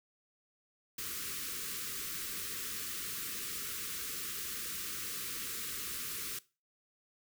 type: band-stop noise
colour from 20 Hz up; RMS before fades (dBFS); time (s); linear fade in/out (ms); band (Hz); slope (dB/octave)
white; -40; 0.98-6.39; 5; 500 to 1100; 96
effects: noise-tail reverb RT60 0.3 s tail -19 dB re dry